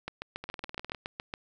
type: two click trains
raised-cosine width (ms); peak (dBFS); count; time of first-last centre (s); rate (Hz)
0.3; -19 / -23; 10 / 11; 0.08-1.339 / 0.44-0.948; 7.15 / 19.7
effects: none